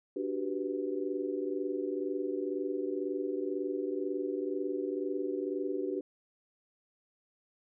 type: chord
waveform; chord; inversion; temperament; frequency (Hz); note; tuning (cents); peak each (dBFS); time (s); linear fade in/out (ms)
sine; G major seventh; second; equal; 293.7 / 370 / 392 / 493.9; D4 / F#4 / G4 / B4; 0 / 0 / 0 / 0; -37 / -36 / -36 / -40; 0.16-6.01; 5
effects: none